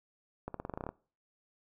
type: accelerating click train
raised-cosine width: 1 ms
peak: -24 dBFS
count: 11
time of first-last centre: 0.48-0.89 s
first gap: 63 ms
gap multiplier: 0.9
effects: noise-tail reverb RT60 0.4 s tail -22 dB re dry